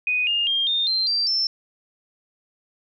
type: tone with pitch steps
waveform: sine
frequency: 2489 / 2826 / 3209 / 3644 / 4138 / 4699 / 5335 Hz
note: D#7 / F7 / G7 / A#7 / C8 / D8 / E8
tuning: 0 / +20 / +40 / -40 / -20 / 0 / +20 cents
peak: -19 dBFS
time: 0.07-1.47 s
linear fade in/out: 2 ms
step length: 200 ms
effects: none